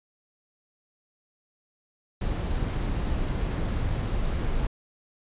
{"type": "noise", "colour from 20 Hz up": "brown", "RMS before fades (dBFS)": -27, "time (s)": [2.21, 4.67], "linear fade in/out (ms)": 5, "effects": ["resampled to 8000 Hz"]}